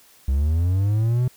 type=linear sweep; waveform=triangle; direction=up; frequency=64.2 to 127.6 Hz; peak=-15 dBFS; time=0.28-1.28 s; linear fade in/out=5 ms; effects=white hiss -53 dBFS RMS until 1.36 s